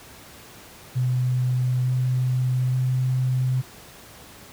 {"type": "tone with pitch steps", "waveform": "sine", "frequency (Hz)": [126.2, 127.3, 128.41], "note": ["B2", "C3", "C3"], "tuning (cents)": [38, -47, -32], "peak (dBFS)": -19, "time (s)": [0.95, 3.62], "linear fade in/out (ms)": 20, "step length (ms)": 890, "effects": ["pink hiss -45 dBFS RMS until 4.52 s", "high-pass 60 Hz 12 dB/octave"]}